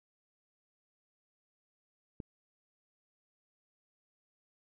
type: click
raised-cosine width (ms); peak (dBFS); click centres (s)
3; -28; 2.202
effects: none